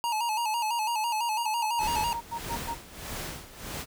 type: tone with vibrato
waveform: square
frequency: 901 Hz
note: A5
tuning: 41 cents sharp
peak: -27 dBFS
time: 0.04-2.13 s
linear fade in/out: 0 ms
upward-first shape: square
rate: 6 Hz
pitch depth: 79 cents each way
type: tone bursts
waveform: sine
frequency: 932 Hz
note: A#5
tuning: 1 cent flat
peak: -30 dBFS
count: 8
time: 1.41-2.75 s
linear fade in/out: 20 ms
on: 80 ms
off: 100 ms
type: noise with tremolo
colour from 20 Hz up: pink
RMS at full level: -35 dBFS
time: 1.78-3.86 s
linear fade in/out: 50 ms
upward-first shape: sine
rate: 1.6 Hz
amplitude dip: 80%
effects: none